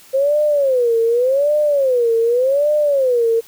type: tone with vibrato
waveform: sine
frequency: 523.3 Hz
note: C5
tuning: in tune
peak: -12 dBFS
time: 0.13-3.41 s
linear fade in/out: 20 ms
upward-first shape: sine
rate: 0.86 Hz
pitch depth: 240 cents each way
effects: white hiss -45 dBFS RMS until 3.47 s